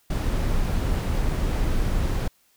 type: noise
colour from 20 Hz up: brown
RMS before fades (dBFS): -23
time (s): 0.1-2.28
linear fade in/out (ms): 5
effects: white hiss -63 dBFS RMS until 2.56 s